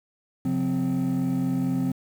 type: tone cluster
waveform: triangle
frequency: 134.5 / 178.8 / 258.8 Hz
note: C3 / F3 / C4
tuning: +48 / +41 / -19 cents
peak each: -27 / -25 / -22 dBFS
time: 0.45-1.92 s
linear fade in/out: 5 ms
effects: tanh soft clip ceiling -15 dBFS + 8-bit